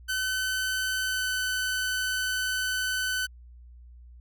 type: tone with pitch glide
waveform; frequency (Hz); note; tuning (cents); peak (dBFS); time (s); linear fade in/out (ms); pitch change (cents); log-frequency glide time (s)
sawtooth; 1520 to 1510.4; F#6 to F#6; +46 to +35; -23; 0.08-3.27; 20; -11; 1.05-1.26
effects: added 60 Hz sine -46 dBFS peak until 4.2 s